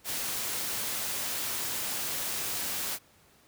white noise, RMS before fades -33 dBFS, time 0.04-2.99 s, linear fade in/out 50 ms, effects pink hiss -61 dBFS RMS until 3.47 s + high-pass 60 Hz 12 dB/octave

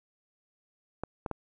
clicks, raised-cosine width 1 ms, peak -19 dBFS, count 3, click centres 1.036 / 1.262 / 1.313 s, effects none

